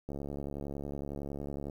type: click train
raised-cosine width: 2 ms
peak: -26 dBFS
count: 115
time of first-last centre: 0.09-1.698 s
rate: 70.9 Hz
effects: 10-bit